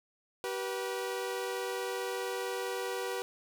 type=tone pair together; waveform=sawtooth; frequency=384.9 / 485 Hz; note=G4 / B4; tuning=-32 / -31 cents; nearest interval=major third; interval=401 cents; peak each=-33 / -32 dBFS; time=0.44-3.22 s; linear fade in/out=0 ms; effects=none